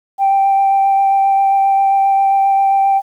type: tone with vibrato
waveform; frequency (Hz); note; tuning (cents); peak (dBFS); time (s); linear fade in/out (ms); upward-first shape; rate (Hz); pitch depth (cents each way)
sine; 784; G5; 0; -8; 0.18-3.02; 50; sine; 7.5; 10
effects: tanh soft clip ceiling -6 dBFS + 8-bit